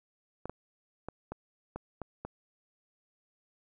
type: clicks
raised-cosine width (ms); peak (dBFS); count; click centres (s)
1; -24; 7; 0.456 / 0.496 / 1.086 / 1.32 / 1.76 / 2.017 / 2.25
effects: none